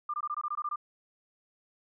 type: tone bursts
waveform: sine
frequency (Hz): 1198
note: D6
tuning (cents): +34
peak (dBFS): -30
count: 10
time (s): 0.09-0.759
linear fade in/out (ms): 5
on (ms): 48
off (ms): 21
effects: none